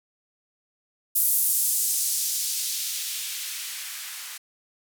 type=noise with band-pass filter sweep; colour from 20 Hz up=violet; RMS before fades=-27 dBFS; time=1.15-4.38 s; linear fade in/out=10 ms; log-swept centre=12000 to 1300 Hz; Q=0.98; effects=none